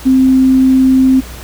sine tone, 261.6 Hz, C4, in tune, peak -5 dBFS, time 0.05-1.21 s, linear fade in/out 20 ms, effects added 60 Hz sine -28 dBFS peak until 1.43 s + pink hiss -32 dBFS RMS until 1.43 s

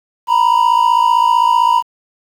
triangle tone pair together, 935.4 / 991 Hz, A#5 / B5, +6 / +6 cents, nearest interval minor second, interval 100 cents, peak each -10 dBFS, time 0.27-1.83 s, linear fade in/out 50 ms, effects 7-bit

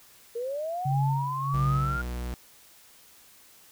sine linear sweep, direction up, 455.8 to 1424 Hz, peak -29 dBFS, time 0.35-2.02 s, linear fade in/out 10 ms
sine tone with tremolo, 137.3 Hz, C#3, 16 cents flat, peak -22 dBFS, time 0.85-1.97 s, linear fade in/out 10 ms, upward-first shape sine, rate 1.5 Hz, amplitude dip 75%
45% pulse tone with pitch glide, 61.74 to 61.1 Hz, B1 to B1, 0 to -18 cents, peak -31 dBFS, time 1.54-2.34 s, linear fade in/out 0 ms, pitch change -18 cents, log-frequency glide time 1.67-2.17 s
effects white hiss -55 dBFS RMS until 3.71 s

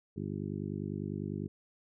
harmonic tone, 50 Hz, G1, 35 cents sharp, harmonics 2 / 3 / 4 / 5 / 6 / 7 / 8, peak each -42 / -40 / -40 / -45 / -44 / -44 / -47 dBFS, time 0.16-1.48 s, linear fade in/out 10 ms, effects none

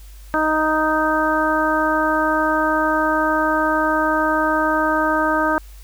harmonic tone, 311.1 Hz, D#4, in tune, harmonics 1 / 2 / 3 / 4 / 5, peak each -22 / -22 / -22 / -22 / -22 dBFS, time 0.34-5.58 s, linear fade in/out 0 ms, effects added 50 Hz sine -37 dBFS peak until 5.83 s + white hiss -50 dBFS RMS until 5.83 s

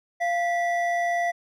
triangle tone pair together, 694 / 1960.9 Hz, F5 / B6, -11 / -13 cents, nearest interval octave + tritone, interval 1798 cents, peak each -21 / -27 dBFS, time 0.2-1.32 s, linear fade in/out 20 ms, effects none

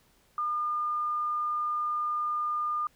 sine tone, 1210 Hz, D#6, 49 cents flat, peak -27 dBFS, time 0.38-2.87 s, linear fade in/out 2 ms, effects pink hiss -65 dBFS RMS until 2.95 s

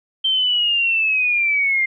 sine linear sweep, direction down, 3136 to 2089 Hz, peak -15 dBFS, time 0.24-1.86 s, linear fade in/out 10 ms, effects none

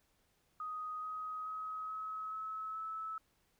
sine tone with pitch steps, 1249 / 1259.9 / 1270.8 / 1281.9 / 1293 / 1304.3 Hz, D#6 / D#6 / D#6 / E6 / E6 / E6, +6 / +21 / +36 / -49 / -34 / -19 cents, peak -39 dBFS, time 0.6-3.18 s, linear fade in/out 2 ms, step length 430 ms, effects pink hiss -75 dBFS RMS until 3.59 s

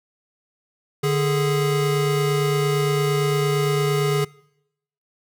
square tone pair together, 148.02 / 415.3 Hz, D3 / G#4, +14 / 0 cents, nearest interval octave + tritone, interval 1786 cents, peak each -22 dBFS, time 1.03-4.25 s, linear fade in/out 10 ms, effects noise-tail reverb RT60 0.8 s tail -24 dB re dry

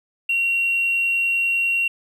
sine tone with hard clipping, 2745 Hz, F7, 31 cents flat, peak -18 dBFS, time 0.29-1.88 s, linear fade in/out 5 ms, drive 1 dB, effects none

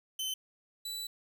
sawtooth tone pair in turn, 3062 / 3960 Hz, G7 / B7, -41 / +4 cents, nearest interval major third, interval 445 cents, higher second, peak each -30 / -34 dBFS, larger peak first, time 0.19-0.34 / 0.85-1.07 s, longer second, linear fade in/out 5 ms, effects none

